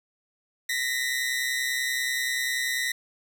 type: tone pair together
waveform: sawtooth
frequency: 1863.7 / 1994 Hz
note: A#6 / B6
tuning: -1 / +16 cents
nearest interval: minor second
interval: 117 cents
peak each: -25 dBFS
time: 0.69-2.92 s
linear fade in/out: 5 ms
effects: none